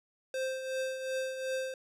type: tone with tremolo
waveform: square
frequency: 523.3 Hz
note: C5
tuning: in tune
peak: -31 dBFS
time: 0.34-1.74 s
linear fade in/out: 2 ms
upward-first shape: triangle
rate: 2.7 Hz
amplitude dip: 60%
effects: low-pass 10000 Hz 12 dB/octave